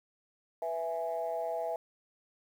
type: chord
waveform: sine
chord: E major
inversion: second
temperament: equal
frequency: 493.9 / 659.3 / 830.6 Hz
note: B4 / E5 / G#5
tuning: 0 / 0 / 0 cents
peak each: -38 / -33 / -38 dBFS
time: 0.62-1.76 s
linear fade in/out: 2 ms
effects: tanh soft clip ceiling -24 dBFS + 10-bit